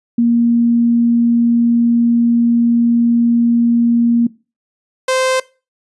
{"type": "tone pair in turn", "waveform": ["sine", "sawtooth"], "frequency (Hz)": [235.2, 519.1], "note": ["A#3", "C5"], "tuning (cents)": [16, -14], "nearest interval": "octave + major second", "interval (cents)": 1370, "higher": "second", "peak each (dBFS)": -9, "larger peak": "neither", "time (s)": [[0.18, 4.27], [5.08, 5.4]], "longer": "first", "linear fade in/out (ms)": 5, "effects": ["noise-tail reverb RT60 0.3 s tail -20 dB re dry", "resampled to 24000 Hz"]}